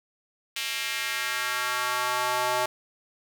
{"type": "tone with high-pass filter sweep", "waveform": "square", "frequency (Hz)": 124.8, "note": "B2", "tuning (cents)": 19, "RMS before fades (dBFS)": -28, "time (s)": [0.56, 2.66], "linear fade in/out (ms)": 5, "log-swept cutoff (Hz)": [2700, 720], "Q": 1.7, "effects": []}